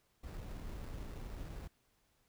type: noise with sample-and-hold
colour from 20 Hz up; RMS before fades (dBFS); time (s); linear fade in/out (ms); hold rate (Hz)
brown; -45; 0.23-1.68; 10; 3150
effects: pink hiss -75 dBFS RMS until 2.28 s